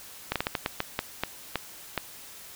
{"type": "slowing click train", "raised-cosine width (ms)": 0.3, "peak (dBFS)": -10, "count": 11, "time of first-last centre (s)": [0.32, 1.977], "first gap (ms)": 37, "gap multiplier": 1.31, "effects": ["white hiss -46 dBFS RMS until 2.55 s"]}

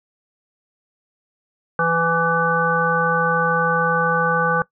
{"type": "harmonic tone", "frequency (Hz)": 166.5, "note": "E3", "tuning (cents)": 18, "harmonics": [1, 3, 5, 7, 9], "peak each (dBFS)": [-25, -22, -24, -21, -20], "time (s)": [1.79, 4.62], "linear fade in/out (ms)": 2, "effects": ["noise-tail reverb RT60 0.1 s tail -19 dB re dry"]}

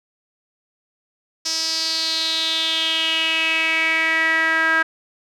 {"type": "tone with band-pass filter sweep", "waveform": "sawtooth", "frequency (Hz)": 323, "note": "E4", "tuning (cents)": -35, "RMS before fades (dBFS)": -20, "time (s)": [1.45, 4.83], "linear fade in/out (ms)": 10, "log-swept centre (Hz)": [5400, 1600], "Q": 5.8, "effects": []}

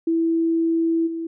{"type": "tone with level steps", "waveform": "sine", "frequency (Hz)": 329.6, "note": "E4", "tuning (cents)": 0, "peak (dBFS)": [-17, -25], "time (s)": [0.07, 1.27], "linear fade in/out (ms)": 5, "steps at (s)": 1.06, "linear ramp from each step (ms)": 20, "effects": []}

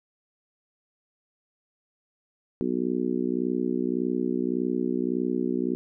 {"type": "harmonic tone", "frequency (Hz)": 61.74, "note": "B1", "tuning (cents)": 0, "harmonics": [3, 4, 5, 6, 7], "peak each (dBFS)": [-33, -28, -30, -29, -37], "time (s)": [2.61, 5.75], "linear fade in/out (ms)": 0, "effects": []}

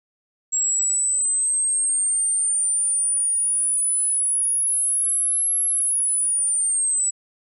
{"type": "linear two-way sweep", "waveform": "sine", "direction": "up then down", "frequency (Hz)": [7600, 11190, 7800], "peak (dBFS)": -17, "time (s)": [0.52, 7.11], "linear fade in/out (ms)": 20, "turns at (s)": 5.63, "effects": ["tanh soft clip ceiling -15 dBFS"]}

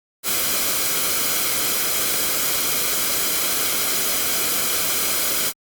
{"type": "noise with comb filter", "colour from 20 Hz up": "white", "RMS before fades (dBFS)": -21, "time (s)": [0.23, 5.53], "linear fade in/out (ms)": 50, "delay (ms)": 1.1, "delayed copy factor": -0.5, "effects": ["Opus 48 kbps"]}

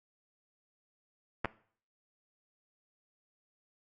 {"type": "clicks", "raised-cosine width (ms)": 0.5, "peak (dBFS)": [-14, -18], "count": 2, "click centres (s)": [1.447, 1.456], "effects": ["noise-tail reverb RT60 0.5 s tail -20 dB re dry", "AAC 64 kbps"]}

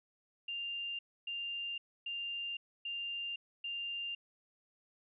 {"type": "tone bursts", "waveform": "sine", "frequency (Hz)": 2794, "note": "F7", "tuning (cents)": 0, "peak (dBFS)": -37, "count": 5, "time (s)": [0.48, 4.15], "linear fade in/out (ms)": 5, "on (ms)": 510, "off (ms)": 280, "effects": []}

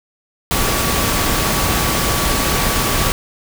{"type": "tone in noise", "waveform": "sine", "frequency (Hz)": 1140, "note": "C#6", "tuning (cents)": 48, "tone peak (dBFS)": -26, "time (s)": [0.51, 3.12], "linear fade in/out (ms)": 0, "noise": "pink", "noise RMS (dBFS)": -17, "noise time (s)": [0.51, 3.12], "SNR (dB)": -12, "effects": []}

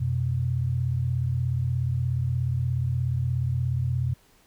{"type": "tone pair together", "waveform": "sine", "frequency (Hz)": [89.5, 126.32], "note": ["F2", "B2"], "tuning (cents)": [43, 39], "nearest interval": "tritone", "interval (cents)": 596, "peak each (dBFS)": [-28, -24], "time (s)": [0, 4.14], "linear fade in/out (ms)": 10, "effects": ["pink hiss -60 dBFS RMS until 4.46 s"]}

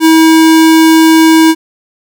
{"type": "tone", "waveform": "square", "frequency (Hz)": 321.5, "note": "E4", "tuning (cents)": -43, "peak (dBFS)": -3, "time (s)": [0, 1.55], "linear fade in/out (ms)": 50, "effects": []}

